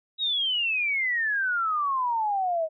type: exponential sweep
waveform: sine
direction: down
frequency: 3854 to 622.3 Hz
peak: -23 dBFS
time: 0.18-2.69 s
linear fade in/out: 50 ms
effects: none